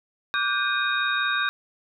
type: tone cluster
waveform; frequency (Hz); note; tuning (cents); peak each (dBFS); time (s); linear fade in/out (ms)
sine; 1163 / 1453 / 1578 / 2466 / 3732; D6 / F#6 / G6 / D#7 / A#7; -17 / -32 / +11 / -16 / +1; -28 / -30 / -25 / -33 / -29; 0.34-1.49; 0
effects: none